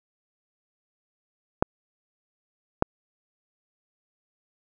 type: clicks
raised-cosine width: 1 ms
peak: -4 dBFS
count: 2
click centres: 1.625 / 2.824 s
effects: none